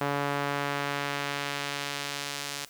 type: tone with band-pass filter sweep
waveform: sawtooth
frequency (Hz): 142.4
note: C#3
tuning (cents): +47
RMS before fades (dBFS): -32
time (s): 0.01-2.65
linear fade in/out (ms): 0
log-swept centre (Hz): 990 to 5900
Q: 0.7
effects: white hiss -53 dBFS RMS until 2.69 s